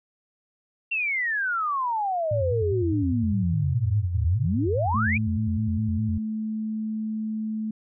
sine exponential two-way sweep, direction down then up, 2755 to 74.4 to 2535 Hz, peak -23 dBFS, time 0.91-5.18 s, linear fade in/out 10 ms, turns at 4.26 s
sine tone with vibrato, 98 Hz, G2, in tune, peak -24 dBFS, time 2.31-6.18 s, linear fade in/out 5 ms, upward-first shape square, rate 4.9 Hz, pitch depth 190 cents each way
sine tone, 217.6 Hz, A3, 19 cents flat, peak -26 dBFS, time 4.94-7.71 s, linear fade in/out 5 ms
effects none

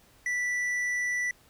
triangle tone with tanh clipping, 1968 Hz, B6, 7 cents flat, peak -28 dBFS, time 0.26-1.31 s, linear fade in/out 2 ms, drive 11 dB, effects pink hiss -60 dBFS RMS until 1.49 s

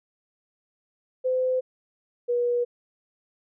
sine tone pair in turn, 512 / 483.3 Hz, C5 / B4, -38 / -38 cents, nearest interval minor second, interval 100 cents, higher first, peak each -21 / -21 dBFS, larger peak neither, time 1.24-1.61 / 2.28-2.65 s, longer neither, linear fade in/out 20 ms, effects none

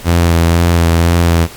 sawtooth tone with vibrato, 84.6 Hz, E2, 45 cents sharp, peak -4 dBFS, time 0.04-1.48 s, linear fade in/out 50 ms, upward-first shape sine, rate 2 Hz, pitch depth 24 cents each way, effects pink hiss -33 dBFS RMS until 1.56 s + Opus 48 kbps

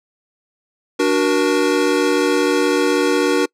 square chord, D augmented, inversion none, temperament equal with one note detuned, 293.7 / 370 / 474 Hz, D4 / F#4 / A#4, 0 / 0 / +29 cents, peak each -19 dBFS, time 0.99-3.46 s, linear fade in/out 10 ms, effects noise-tail reverb RT60 0.1 s tail -26 dB re dry + low-pass 9000 Hz 12 dB/octave

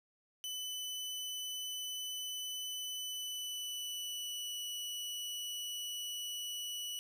sawtooth tone with pitch glide, 3003 to 2948 Hz, F#7 to F#7, +25 to -7 cents, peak -36 dBFS, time 0.44-6.99 s, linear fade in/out 0 ms, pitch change -32 cents, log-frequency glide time 2.96-4.67 s, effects 11-bit

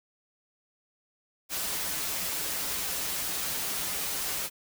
white noise with comb filter, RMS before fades -32 dBFS, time 1.49-4.5 s, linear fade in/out 50 ms, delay 8.3 ms, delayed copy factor -0.6, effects none

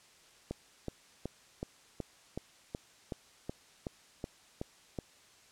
click train, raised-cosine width 2 ms, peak -23 dBFS, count 13, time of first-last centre 0.51-4.988 s, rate 2.68 Hz, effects white hiss -61 dBFS RMS until 5.51 s + low-pass 8000 Hz 12 dB/octave

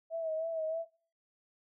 sine tone with vibrato, 646 Hz, E5, 35 cents flat, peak -32 dBFS, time 0.1-0.86 s, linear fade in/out 50 ms, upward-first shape sine, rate 3.2 Hz, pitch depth 44 cents each way, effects noise-tail reverb RT60 0.4 s tail -21 dB re dry

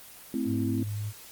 sine chord, A minor, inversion none, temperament equal, 220 / 261.6 / 329.6 Hz, A3 / C4 / E4, 0 / 0 / 0 cents, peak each -32 / -29 / -33 dBFS, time 0.34-0.83 s, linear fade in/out 2 ms
sine tone with vibrato, 104.7 Hz, G#2, 15 cents sharp, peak -30 dBFS, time 0.45-1.13 s, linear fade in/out 50 ms, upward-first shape sine, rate 3.7 Hz, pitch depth 9 cents each way
effects white hiss -48 dBFS RMS until 1.31 s + Opus 24 kbps

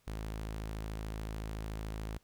sawtooth tone, 53.7 Hz, A1, 41 cents flat, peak -34 dBFS, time 0.07-2.18 s, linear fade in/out 5 ms, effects pink hiss -71 dBFS RMS until 2.23 s

